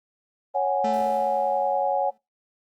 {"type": "chord", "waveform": "sine", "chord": "C# suspended fourth", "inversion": "none", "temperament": "equal", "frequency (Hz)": [554.4, 740, 830.6], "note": ["C#5", "F#5", "G#5"], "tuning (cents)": [0, 0, 0], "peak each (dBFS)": -25, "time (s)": [0.54, 2.11], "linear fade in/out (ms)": 20}
{"type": "tone with exponential decay", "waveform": "40% pulse", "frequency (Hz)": 220, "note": "A3", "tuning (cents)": 0, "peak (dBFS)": -27, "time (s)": [0.84, 2.18], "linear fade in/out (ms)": 5, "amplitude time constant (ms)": 290}
{"effects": ["noise-tail reverb RT60 0.2 s tail -22 dB re dry", "Opus 24 kbps"]}